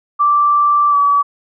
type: tone with pitch glide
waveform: sine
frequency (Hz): 1170 to 1143.9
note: D6 to D6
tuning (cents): -7 to -46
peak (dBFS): -9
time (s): 0.19-1.23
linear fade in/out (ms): 20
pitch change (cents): -39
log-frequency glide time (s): 0.9-0.96
effects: none